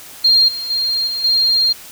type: tone with level steps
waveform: sine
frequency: 4205 Hz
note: C8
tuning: 8 cents sharp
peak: -8 / -22 / -15 / -19 / -11 dBFS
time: 0.24-1.73 s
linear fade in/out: 10 ms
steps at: 0.48 / 0.7 / 1.07 / 1.24 s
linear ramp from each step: 5 ms
effects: white hiss -37 dBFS RMS until 1.91 s